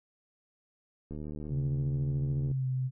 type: click train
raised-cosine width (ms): 3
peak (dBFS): -28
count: 107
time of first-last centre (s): 1.11-2.514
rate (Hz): 75.5
type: tone with pitch glide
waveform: sine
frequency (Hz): 137.1 to 129.41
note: C#3 to C3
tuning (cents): -19 to -19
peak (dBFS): -28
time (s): 1.49-2.91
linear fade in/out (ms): 50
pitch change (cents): -100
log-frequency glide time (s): 2.43-2.67
effects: none